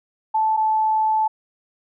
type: tone pair in turn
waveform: sine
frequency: 875 / 871.4 Hz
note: A5 / A5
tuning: -10 / -17 cents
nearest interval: unison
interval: 7 cents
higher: first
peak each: -16 dBFS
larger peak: neither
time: 0.34-0.57 / 0.57-1.28 s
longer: second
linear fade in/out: 10 ms
effects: none